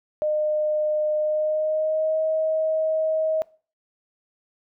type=tone with pitch glide; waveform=sine; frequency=609 to 632.3 Hz; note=D#5 to D#5; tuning=-37 to +28 cents; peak=-20 dBFS; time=0.22-3.42 s; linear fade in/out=0 ms; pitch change=+65 cents; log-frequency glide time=1.17-2.2 s; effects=noise-tail reverb RT60 0.4 s tail -22 dB re dry